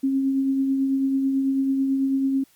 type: tone with tremolo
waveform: sine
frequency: 270 Hz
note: C#4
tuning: 45 cents flat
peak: -17 dBFS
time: 0.03-2.44 s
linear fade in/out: 10 ms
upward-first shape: triangle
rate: 9.1 Hz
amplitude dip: 35%
effects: white hiss -59 dBFS RMS until 2.55 s + MP3 96 kbps